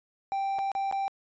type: tone with dropouts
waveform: triangle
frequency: 784 Hz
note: G5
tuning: in tune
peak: -25 dBFS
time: 0.32-1.08 s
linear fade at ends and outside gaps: 0 ms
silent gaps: 0.586-0.59 / 0.717-0.751 / 0.913-0.925 s
effects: resampled to 16000 Hz